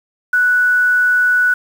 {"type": "tone with quantisation", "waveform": "sine", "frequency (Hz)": 1480, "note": "F#6", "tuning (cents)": 0, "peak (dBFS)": -10, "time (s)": [0.33, 1.54], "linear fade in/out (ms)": 5, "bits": 6, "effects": []}